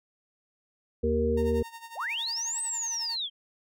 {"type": "harmonic tone", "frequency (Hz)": 77.7, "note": "D#2", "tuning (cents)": -2, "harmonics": [1, 3, 5, 6], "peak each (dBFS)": [-29, -30, -32, -26], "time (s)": [1.03, 1.63], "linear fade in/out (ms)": 10}
{"type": "tone with tremolo", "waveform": "sawtooth", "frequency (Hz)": 920, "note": "A#5", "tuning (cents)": -23, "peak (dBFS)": -36, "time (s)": [1.37, 3.16], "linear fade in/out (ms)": 5, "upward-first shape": "sine", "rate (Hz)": 11, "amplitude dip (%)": 75}
{"type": "linear two-way sweep", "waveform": "sine", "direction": "up then down", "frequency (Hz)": [436.6, 8290, 3111], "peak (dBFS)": -29, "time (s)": [1.95, 3.3], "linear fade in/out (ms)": 50, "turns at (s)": 2.62}
{"effects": []}